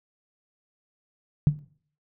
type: tone with exponential decay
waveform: sine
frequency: 146.83 Hz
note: D3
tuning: in tune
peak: -11 dBFS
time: 1.47-1.59 s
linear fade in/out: 0 ms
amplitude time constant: 26 ms
effects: noise-tail reverb RT60 0.5 s tail -17 dB re dry